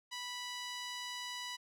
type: tone with band-pass filter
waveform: sawtooth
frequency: 985 Hz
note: B5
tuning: 5 cents flat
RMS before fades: -43 dBFS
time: 0.11-1.57 s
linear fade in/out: 20 ms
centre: 4000 Hz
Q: 0.93
effects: none